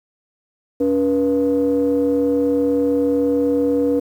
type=ring-modulated tone; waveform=triangle; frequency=100.5 Hz; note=G2; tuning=44 cents sharp; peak=-9 dBFS; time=0.8-4 s; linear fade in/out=10 ms; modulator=383 Hz; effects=tanh soft clip ceiling -6 dBFS + 8-bit